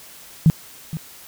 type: tone with echo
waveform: sine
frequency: 160.1 Hz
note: D#3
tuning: 50 cents sharp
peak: -8 dBFS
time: 0.46-0.5 s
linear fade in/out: 0 ms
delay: 470 ms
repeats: 1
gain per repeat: -15 dB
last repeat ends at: 0.97 s
effects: white hiss -43 dBFS RMS until 1.27 s